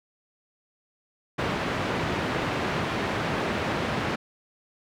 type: band-pass noise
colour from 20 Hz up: pink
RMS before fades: -28 dBFS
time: 1.38-4.16 s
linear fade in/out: 10 ms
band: 120 to 2500 Hz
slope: 12 dB/octave
effects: none